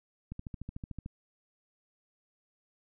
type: click train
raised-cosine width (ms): 5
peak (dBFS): -27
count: 11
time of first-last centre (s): 0.32-1.061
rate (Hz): 13.5
effects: none